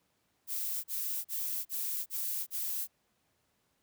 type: noise bursts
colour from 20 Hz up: violet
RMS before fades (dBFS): -35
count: 6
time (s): 0.47-2.875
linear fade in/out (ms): 50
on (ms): 370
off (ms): 37
effects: pink hiss -75 dBFS RMS until 3.82 s + high-pass 80 Hz 12 dB/octave